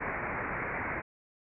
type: low-pass noise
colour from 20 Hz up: white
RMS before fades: -35 dBFS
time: 0-1.02 s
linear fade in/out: 20 ms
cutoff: 2300 Hz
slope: 96 dB/octave
effects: none